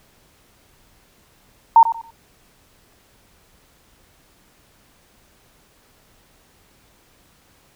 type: tone with echo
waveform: sine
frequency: 914 Hz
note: A#5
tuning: 34 cents flat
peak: -5 dBFS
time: 1.76-1.83 s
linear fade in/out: 2 ms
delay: 92 ms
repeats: 3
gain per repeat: -12 dB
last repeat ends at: 2.106 s
effects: pink hiss -56 dBFS RMS until 7.75 s